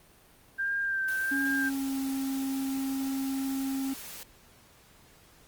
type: tone with vibrato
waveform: sine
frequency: 1580 Hz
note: G6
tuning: 13 cents sharp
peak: -27 dBFS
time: 0.58-1.7 s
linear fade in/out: 20 ms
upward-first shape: sine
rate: 1.4 Hz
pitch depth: 29 cents each way
type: noise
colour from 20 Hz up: white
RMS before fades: -43 dBFS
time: 1.08-4.23 s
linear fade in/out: 0 ms
type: tone with pitch glide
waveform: triangle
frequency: 277.2 to 269.3 Hz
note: C#4 to C#4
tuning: 0 to -50 cents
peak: -27 dBFS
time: 1.31-3.94 s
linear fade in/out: 10 ms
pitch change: -50 cents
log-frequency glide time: 1.43-1.98 s
effects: pink hiss -58 dBFS RMS until 5.47 s + Opus 32 kbps